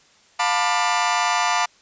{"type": "chord", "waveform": "sawtooth", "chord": "B half-diminished seventh", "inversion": "second", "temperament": "just", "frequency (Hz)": [711.2, 889, 987.8, 1185.3], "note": ["F5", "A5", "B5", "D6"], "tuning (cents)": [31, 18, 0, 16], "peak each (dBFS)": -20, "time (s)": [0.39, 1.66], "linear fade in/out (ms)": 10, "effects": ["white hiss -55 dBFS RMS until 1.81 s", "resampled to 16000 Hz"]}